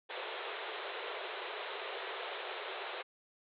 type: band-pass noise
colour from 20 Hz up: pink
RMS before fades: -42 dBFS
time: 0.09-3.03 s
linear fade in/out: 20 ms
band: 370 to 3900 Hz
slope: 96 dB/octave
effects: none